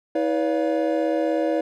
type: tone cluster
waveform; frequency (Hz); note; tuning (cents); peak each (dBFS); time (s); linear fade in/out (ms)
triangle; 321.7 / 493.8 / 570 / 701; E4 / B4 / C#5 / F5; -42 / 0 / +48 / +6; -22 / -24 / -22 / -28; 0.15-1.61; 5
effects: none